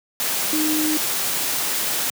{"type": "tone in noise", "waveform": "sine", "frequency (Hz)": 308.5, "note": "D#4", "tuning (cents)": -15, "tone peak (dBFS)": -20, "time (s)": [0.53, 0.97], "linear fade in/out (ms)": 0, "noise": "white", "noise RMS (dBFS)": -23, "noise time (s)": [0.2, 2.1], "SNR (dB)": 0, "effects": ["high-pass 150 Hz 12 dB/octave"]}